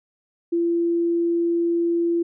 sine tone, 340 Hz, F4, 46 cents flat, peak -18 dBFS, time 0.52-2.23 s, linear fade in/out 10 ms, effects none

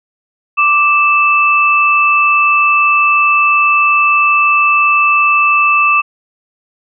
sine tone pair together, 1174.6 / 2637 Hz, D6 / E7, 0 / 0 cents, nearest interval octave + major second, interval 1400 cents, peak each -10 dBFS, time 0.57-6.02 s, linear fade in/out 20 ms, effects none

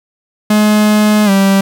45% pulse tone with pitch glide, 211.6 to 195.16 Hz, G#3 to G3, +33 to -7 cents, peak -7 dBFS, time 0.5-1.61 s, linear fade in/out 5 ms, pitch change -140 cents, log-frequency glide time 1.25-1.3 s, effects 8-bit

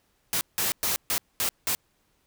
white noise bursts at uneven times, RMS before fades -26 dBFS, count 6, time 0.33-0.41 / 0.58-0.72 / 0.83-0.96 / 1.1-1.18 / 1.4-1.49 / 1.67-1.75 s, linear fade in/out 0 ms, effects pink hiss -69 dBFS RMS until 2.26 s

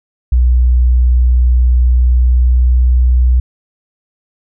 sine tone with pitch glide, 61.5 to 62 Hz, B1 to B1, -7 to +7 cents, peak -6 dBFS, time 0.32-3.4 s, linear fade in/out 5 ms, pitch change +14 cents, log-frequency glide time 1.85-2.88 s, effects none

